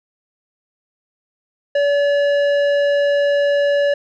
sine tone with tanh clipping, 572 Hz, D5, 46 cents flat, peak -15 dBFS, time 1.75-3.94 s, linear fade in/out 5 ms, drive 12 dB, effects none

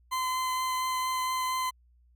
40% pulse tone with vibrato, 1027 Hz, C6, 33 cents flat, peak -27 dBFS, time 0.11-1.71 s, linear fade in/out 20 ms, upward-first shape triangle, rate 4.3 Hz, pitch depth 10 cents each way, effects added 60 Hz sine -59 dBFS peak until 2.15 s

